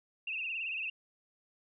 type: tone with vibrato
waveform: sine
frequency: 2644 Hz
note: E7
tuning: 5 cents sharp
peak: -34 dBFS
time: 0.27-0.9 s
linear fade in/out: 5 ms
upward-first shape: triangle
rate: 18 Hz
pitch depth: 110 cents each way
effects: none